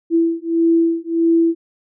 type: beating tone pair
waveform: sine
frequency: 331.4 / 333 Hz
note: E4 / E4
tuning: +9 / +18 cents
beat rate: 1.6 Hz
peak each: -16 dBFS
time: 0.1-1.55 s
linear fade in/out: 50 ms
effects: none